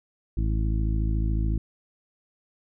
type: harmonic tone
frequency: 53.9 Hz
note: A1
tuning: 35 cents flat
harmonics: 1 / 2 / 3 / 4 / 5 / 6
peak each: -23 / -29 / -35 / -36 / -41 / -37 dBFS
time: 0.37-1.58 s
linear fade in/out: 5 ms
effects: none